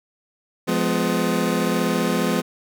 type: chord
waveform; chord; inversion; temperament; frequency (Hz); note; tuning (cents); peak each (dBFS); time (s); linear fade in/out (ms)
25% pulse; F diminished; none; just; 174.61 / 209.5 / 251.4; F3 / Ab3 / Cb4; 0 / +15 / +31; -20; 0.67-2.42; 20
effects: none